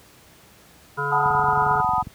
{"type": "harmonic tone", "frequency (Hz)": 142.4, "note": "C#3", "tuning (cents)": 47, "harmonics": [1, 3, 5, 7, 9, 10], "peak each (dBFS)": [-31, -30, -36, -27, -31, -27], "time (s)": [0.97, 1.82], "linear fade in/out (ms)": 20}
{"type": "chord", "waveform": "sine", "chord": "B dominant seventh", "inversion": "second", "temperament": "equal", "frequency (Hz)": [740, 880, 987.8, 1244.5], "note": ["F#5", "A5", "B5", "D#6"], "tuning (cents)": [0, 0, 0, 0], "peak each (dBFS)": -24, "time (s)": [1.11, 2.03], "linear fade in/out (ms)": 20}
{"type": "click train", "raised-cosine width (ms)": 5, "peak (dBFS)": -21, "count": 19, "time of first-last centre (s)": [1.26, 2.071], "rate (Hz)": 22.2}
{"effects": ["pink hiss -51 dBFS RMS until 2.14 s", "high-pass 60 Hz 12 dB/octave"]}